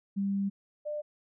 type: tone pair in turn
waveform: sine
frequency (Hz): 197.9 / 597.3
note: G3 / D5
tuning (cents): +17 / +29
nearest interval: octave + perfect fifth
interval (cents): 1912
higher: second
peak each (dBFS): -27 / -32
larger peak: first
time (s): 0.16-0.5 / 0.85-1.02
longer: first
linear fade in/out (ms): 20
effects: none